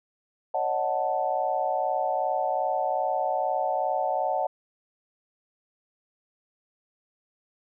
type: chord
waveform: sine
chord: D# half-diminished seventh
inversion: third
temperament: equal with one note detuned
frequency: 554.4 / 616.9 / 740 / 880 Hz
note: C#5 / D#5 / F#5 / A5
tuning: 0 / -15 / 0 / 0 cents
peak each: -31 / -30 / -27 / -30 dBFS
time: 0.54-4.47 s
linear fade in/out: 5 ms
effects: none